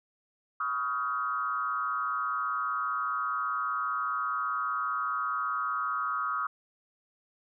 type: tone with frequency modulation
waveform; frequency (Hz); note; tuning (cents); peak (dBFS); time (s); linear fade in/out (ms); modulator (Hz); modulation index
sine; 1258; D#6; +19; -28; 0.6-6.47; 5; 129; 1.1
effects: none